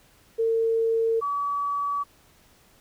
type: tone pair in turn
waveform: sine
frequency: 453.3 / 1142.2 Hz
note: A#4 / D6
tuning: -48 / -49 cents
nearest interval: octave + major third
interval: 1599 cents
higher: second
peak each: -20 / -24 dBFS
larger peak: first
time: 0.38-1.21 / 1.21-2.04 s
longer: neither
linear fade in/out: 20 ms
effects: pink hiss -58 dBFS RMS until 2.8 s